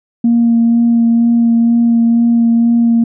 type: tone with vibrato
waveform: sine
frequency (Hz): 233.1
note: A#3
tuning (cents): 0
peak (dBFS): -6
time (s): 0.24-3.04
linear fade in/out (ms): 5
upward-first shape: sine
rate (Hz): 2.1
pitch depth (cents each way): 13
effects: tanh soft clip ceiling -3 dBFS